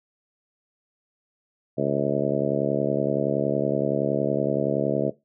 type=harmonic tone; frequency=70.7 Hz; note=C#2; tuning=35 cents sharp; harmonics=2 / 3 / 4 / 5 / 6 / 7 / 8 / 9; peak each=-29 / -29 / -29 / -29 / -29 / -29 / -29 / -29 dBFS; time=1.77-5.11 s; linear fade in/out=20 ms; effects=noise-tail reverb RT60 0.2 s tail -17 dB re dry